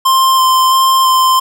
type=tone with vibrato; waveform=square; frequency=1046.5 Hz; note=C6; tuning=in tune; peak=-8 dBFS; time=0.05-1.4 s; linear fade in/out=10 ms; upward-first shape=square; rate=1.5 Hz; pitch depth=10 cents each way; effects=7-bit